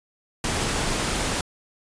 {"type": "noise", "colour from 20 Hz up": "pink", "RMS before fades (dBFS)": -25, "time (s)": [0.44, 1.41], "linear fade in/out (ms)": 2, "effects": ["resampled to 22050 Hz"]}